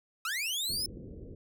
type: linear sweep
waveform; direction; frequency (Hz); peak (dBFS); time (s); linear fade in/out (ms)
sawtooth; up; 1244.5 to 5300; -28; 0.25-0.86; 2
type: low-pass noise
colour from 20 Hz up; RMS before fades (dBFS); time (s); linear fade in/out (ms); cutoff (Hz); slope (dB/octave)
pink; -45; 0.69-1.35; 5; 500; 48
effects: none